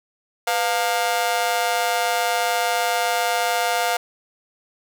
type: tone with amplitude modulation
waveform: sawtooth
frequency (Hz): 705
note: F5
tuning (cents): +16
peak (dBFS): -11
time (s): 0.47-3.97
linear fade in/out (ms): 5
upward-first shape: sine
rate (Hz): 207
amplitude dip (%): 100
effects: none